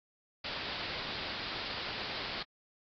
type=low-pass noise; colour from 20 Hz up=white; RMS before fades=-39 dBFS; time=0.44-2.43 s; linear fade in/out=5 ms; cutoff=4900 Hz; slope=96 dB/octave; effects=AAC 48 kbps